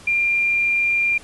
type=tone; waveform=sine; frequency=2391 Hz; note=D7; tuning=30 cents sharp; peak=-16 dBFS; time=0.07-1.18 s; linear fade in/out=5 ms; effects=pink hiss -44 dBFS RMS until 1.23 s + resampled to 24000 Hz